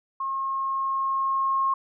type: tone with level ramp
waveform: sine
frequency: 1078 Hz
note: C#6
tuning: 49 cents flat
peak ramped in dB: -26 to -20 dBFS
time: 0.2-1.74 s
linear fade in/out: 5 ms
effects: none

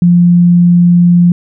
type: tone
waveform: sine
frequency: 174.61 Hz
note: F3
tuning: in tune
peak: -3 dBFS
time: 0.02-1.32 s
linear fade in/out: 2 ms
effects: none

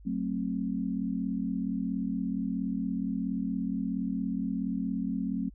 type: chord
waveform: sine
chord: F# diminished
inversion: none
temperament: just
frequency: 185 / 222 / 266.4 Hz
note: F#3 / A3 / C4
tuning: 0 / +16 / +31 cents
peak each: -33 dBFS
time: 0.05-5.5 s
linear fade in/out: 20 ms
effects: added 50 Hz sine -48 dBFS peak until 5.54 s

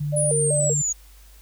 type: tone with pitch glide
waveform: sine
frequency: 146.83 to 144.89 Hz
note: D3 to D3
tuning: 0 to -23 cents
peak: -23 dBFS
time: 0-0.82 s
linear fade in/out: 10 ms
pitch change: -23 cents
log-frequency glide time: 0.27-0.59 s
type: tone with vibrato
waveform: sine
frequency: 523.3 Hz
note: C5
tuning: in tune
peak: -22 dBFS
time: 0.12-0.74 s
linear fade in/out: 20 ms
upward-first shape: square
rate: 2.6 Hz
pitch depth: 220 cents each way
type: linear sweep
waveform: sine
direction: down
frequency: 9956 to 6645 Hz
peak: -21 dBFS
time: 0.16-0.93 s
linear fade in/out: 10 ms
effects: added 50 Hz sine -46 dBFS peak until 1.41 s + white hiss -54 dBFS RMS until 1.41 s

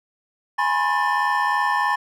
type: tone cluster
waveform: triangle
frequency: 833 / 989 / 1072 / 1774 Hz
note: G#5 / B5 / C6 / A6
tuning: +5 / +2 / +42 / +14 cents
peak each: -22 dBFS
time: 0.58-1.96 s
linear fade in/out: 10 ms
effects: none

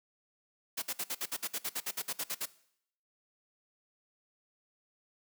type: noise bursts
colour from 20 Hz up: white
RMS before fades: -35 dBFS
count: 16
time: 0.77-2.458 s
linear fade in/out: 10 ms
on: 53 ms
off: 56 ms
effects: noise-tail reverb RT60 0.7 s tail -19 dB re dry + high-pass 200 Hz 12 dB/octave

